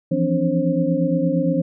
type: tone cluster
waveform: sine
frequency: 165.9 / 174.6 / 261.1 / 289.5 / 533 Hz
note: E3 / F3 / C4 / D4 / C5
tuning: +11 / 0 / -3 / -25 / +32 cents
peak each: -23 dBFS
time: 0.11-1.62 s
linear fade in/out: 10 ms
effects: none